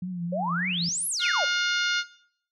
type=tone with vibrato; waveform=sine; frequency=177.3 Hz; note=F3; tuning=26 cents sharp; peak=-28 dBFS; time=0.02-0.89 s; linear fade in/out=5 ms; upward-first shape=triangle; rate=3.4 Hz; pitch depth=79 cents each way
type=exponential two-way sweep; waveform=sine; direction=up then down; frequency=520 to 11490 to 520 Hz; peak=-26 dBFS; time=0.32-1.45 s; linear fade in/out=10 ms; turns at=1.07 s
type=harmonic tone; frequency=712 Hz; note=F5; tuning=33 cents sharp; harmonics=2 / 3 / 4 / 5 / 6 / 7 / 8 / 9; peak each=-25 / -32 / -32 / -32 / -35 / -36 / -38 / -43 dBFS; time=1.19-2.04 s; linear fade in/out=50 ms
effects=noise-tail reverb RT60 0.6 s tail -17 dB re dry